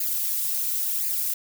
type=noise with flanger; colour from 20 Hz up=violet; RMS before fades=-26 dBFS; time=0-1.34 s; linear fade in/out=5 ms; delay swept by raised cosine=0.43 to 5.03 ms; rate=0.94 Hz; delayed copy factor=+0.95; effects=none